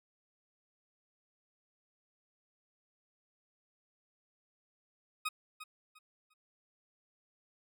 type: tone with echo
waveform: 20% pulse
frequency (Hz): 1254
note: D#6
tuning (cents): +13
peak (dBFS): -27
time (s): 5.25-5.29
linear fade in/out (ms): 10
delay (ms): 350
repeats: 3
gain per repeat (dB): -12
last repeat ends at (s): 6.34
effects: none